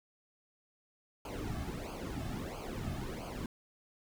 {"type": "noise with flanger", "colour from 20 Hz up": "brown", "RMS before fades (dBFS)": -40, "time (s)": [1.25, 3.46], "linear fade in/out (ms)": 2, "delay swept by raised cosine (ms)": [0.53, 2.13], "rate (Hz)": 1.5, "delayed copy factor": -0.8, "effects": []}